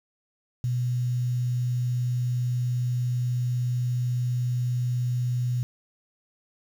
sine tone with quantisation, 123.47 Hz, B2, in tune, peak -23 dBFS, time 0.64-5.63 s, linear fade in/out 0 ms, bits 8, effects none

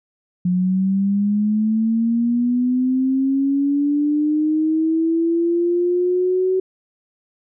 sine linear sweep, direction up, 178.1 to 376.6 Hz, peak -15 dBFS, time 0.45-6.6 s, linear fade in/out 5 ms, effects none

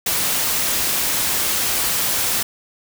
white noise, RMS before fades -20 dBFS, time 0.06-2.43 s, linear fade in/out 5 ms, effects none

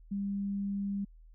sine tone, 199.3 Hz, G3, 29 cents sharp, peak -31 dBFS, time 0.11-1.05 s, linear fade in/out 10 ms, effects added 40 Hz sine -52 dBFS peak until 1.34 s

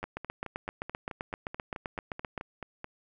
two click trains, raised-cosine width 0.5 ms, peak -19 / -23 dBFS, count 19 / 14, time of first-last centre 0.04-2.378 / 0.03-2.844 s, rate 7.7 / 4.62 Hz, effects none

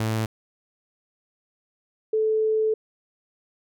sawtooth / sine tone pair in turn, 110.5 / 436.4 Hz, A2 / A4, +8 / -14 cents, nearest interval 2 octaves, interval 2378 cents, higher second, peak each -19 dBFS, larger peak neither, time 0-0.26 / 2.13-2.74 s, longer second, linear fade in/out 5 ms, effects none

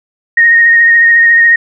sine tone with vibrato, 1859 Hz, A#6, 5 cents flat, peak -3 dBFS, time 0.37-1.56 s, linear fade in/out 5 ms, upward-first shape sine, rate 14 Hz, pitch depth 19 cents each way, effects none

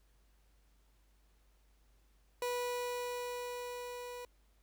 30% pulse tone with level ramp, 489.6 Hz, B4, 15 cents flat, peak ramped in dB -31 to -41 dBFS, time 2.42-4.25 s, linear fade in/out 2 ms, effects added 50 Hz sine -66 dBFS peak until 4.62 s + pink hiss -75 dBFS RMS until 4.62 s

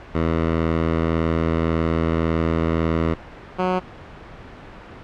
10% pulse tone pair in turn, 81.8 / 183.63 Hz, E2 / F#3, -13 / -13 cents, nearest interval octave + major second, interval 1400 cents, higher second, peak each -10 / -10 dBFS, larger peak neither, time 0.14-3.15 / 3.58-3.8 s, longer first, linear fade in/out 20 ms, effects pink hiss -39 dBFS RMS until 5.03 s + low-pass 2000 Hz 12 dB/octave

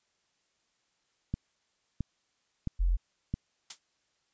click train, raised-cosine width 5 ms, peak -19 dBFS, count 4, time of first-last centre 1.34-3.34 s, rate 1.5 Hz
sine tone, 43.65 Hz, F1, in tune, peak -23 dBFS, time 2.79-2.97 s, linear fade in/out 20 ms
blue noise with exponential decay, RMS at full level -30 dBFS, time 3.7-3.79 s, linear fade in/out 5 ms, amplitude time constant 19 ms
effects white hiss -75 dBFS RMS until 4.33 s + resampled to 16000 Hz

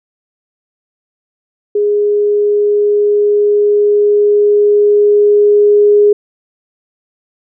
sine tone with level ramp, 413.7 Hz, G#4, 7 cents flat, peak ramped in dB -9 to -4 dBFS, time 1.75-6.13 s, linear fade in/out 5 ms, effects none

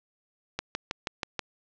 click train, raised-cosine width 0.2 ms, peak -12 dBFS, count 6, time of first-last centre 0.59-1.393 s, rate 6.23 Hz, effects low-pass 6000 Hz 12 dB/octave

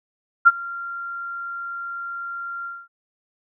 sine tone with ADSR envelope, 1384 Hz, F6, 16 cents flat, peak -5 dBFS, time 0.45-2.88 s, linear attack 23 ms, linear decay 34 ms, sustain -23 dB, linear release 230 ms, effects none

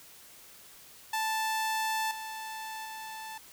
sawtooth tone with level steps, 880 Hz, A5, in tune, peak -25 / -34 / -36 dBFS, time 1.13-3.38 s, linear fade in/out 5 ms, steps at 2.11 / 2.85 s, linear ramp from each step 2 ms, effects white hiss -53 dBFS RMS until 3.52 s

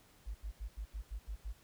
sine tone bursts, 51.91 Hz, G#1, in tune, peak -38 dBFS, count 8, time 0.26-1.532 s, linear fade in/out 20 ms, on 89 ms, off 80 ms, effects pink hiss -65 dBFS RMS until 1.63 s

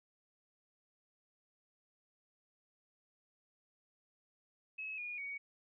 sine tone with pitch steps, 2575 / 2440 / 2244 Hz, E7 / D#7 / C#7, -41 / -34 / +21 cents, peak -40 dBFS, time 4.78-5.38 s, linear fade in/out 10 ms, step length 200 ms, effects none

